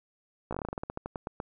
slowing click train, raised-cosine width 1 ms, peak -20 dBFS, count 17, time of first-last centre 0.51-1.401 s, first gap 16 ms, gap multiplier 1.15, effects none

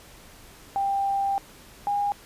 sine tone pair in turn, 791 / 813.7 Hz, G5 / G#5, +15 / -36 cents, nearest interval unison, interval 49 cents, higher second, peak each -22 dBFS, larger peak neither, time 0.76-1.38 / 1.87-2.12 s, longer first, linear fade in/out 0 ms, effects pink hiss -49 dBFS RMS until 2.25 s + resampled to 32000 Hz

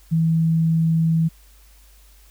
sine tone, 162.7 Hz, E3, 22 cents flat, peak -15 dBFS, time 0.11-1.29 s, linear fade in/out 20 ms, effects added 50 Hz sine -48 dBFS peak until 2.3 s + white hiss -55 dBFS RMS until 2.3 s

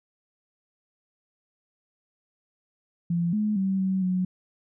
sine tone with pitch steps, 171.1 / 211.9 / 192.1 / 189.6 / 183.7 Hz, F3 / G#3 / G3 / F#3 / F#3, -35 / +35 / -35 / +43 / -12 cents, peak -22 dBFS, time 3.1-4.25 s, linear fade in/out 5 ms, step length 230 ms, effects none

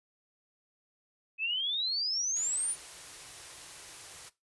sine exponential sweep, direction up, 2532 to 9760 Hz, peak -29 dBFS, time 1.38-2.76 s, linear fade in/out 50 ms
white band-stop noise, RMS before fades -47 dBFS, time 2.35-4.3 s, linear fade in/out 20 ms, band 180 to 270 Hz, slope 96 dB/octave
effects noise-tail reverb RT60 0.2 s tail -17 dB re dry + resampled to 24000 Hz

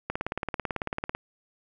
click train, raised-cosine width 0.5 ms, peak -14 dBFS, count 20, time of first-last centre 0.1-1.15 s, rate 18.1 Hz, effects none

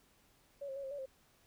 sine tone with pitch steps, 564 / 536 / 556 / 534 / 573 / 530 Hz, C#5 / C5 / C#5 / C5 / D5 / C5, +30 / +42 / +5 / +35 / -43 / +22 cents, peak -40 dBFS, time 0.61-1.06 s, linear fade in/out 10 ms, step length 75 ms, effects pink hiss -69 dBFS RMS until 1.46 s

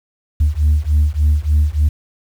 sine beating tone pair, 73.42 / 76.82 Hz, D2 / D#2, 0 / -22 cents, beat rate 3.4 Hz, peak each -13 dBFS, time 0.4-1.89 s, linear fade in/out 10 ms, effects tanh soft clip ceiling -7 dBFS + 7-bit

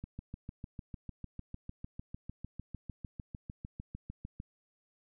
click train, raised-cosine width 5 ms, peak -29 dBFS, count 30, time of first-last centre 0.04-4.401 s, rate 6.65 Hz, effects none

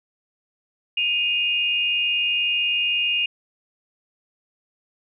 sine tone pair together, 2489 / 2829 Hz, D#7 / F7, 0 / +22 cents, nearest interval major second, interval 222 cents, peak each -23 / -21 dBFS, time 0.97-3.26 s, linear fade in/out 5 ms, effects none

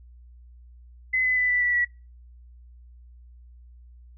sine tone with pitch steps, 2032 / 2013 / 1994.8 / 1976.4 / 1958.3 / 1940.2 Hz, B6 / B6 / B6 / B6 / B6 / B6, +49 / +33 / +17 / +1 / -15 / -31 cents, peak -20 dBFS, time 1.13-1.85 s, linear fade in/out 10 ms, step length 120 ms, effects noise-tail reverb RT60 0.3 s tail -24 dB re dry + added 60 Hz sine -46 dBFS peak until 4.17 s

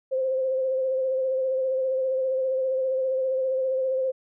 sine tone with vibrato, 523.3 Hz, C5, in tune, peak -22 dBFS, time 0.11-4.12 s, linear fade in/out 20 ms, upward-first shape sine, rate 15 Hz, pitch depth 28 cents each way, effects none

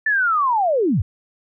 sine linear sweep, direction down, 1780 to 65.5 Hz, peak -15 dBFS, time 0.06-1.02 s, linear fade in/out 5 ms, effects none

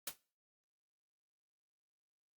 white noise with exponential decay, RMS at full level -35 dBFS, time 0.07-0.17 s, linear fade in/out 5 ms, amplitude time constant 20 ms, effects noise-tail reverb RT60 0.4 s tail -22 dB re dry + Opus 48 kbps

